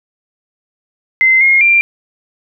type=tone with pitch steps; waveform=sine; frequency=2068 / 2144 / 2375 Hz; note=C7 / C7 / D7; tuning=-21 / +42 / +19 cents; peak=-6 dBFS; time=1.21-1.81 s; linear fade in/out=0 ms; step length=200 ms; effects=none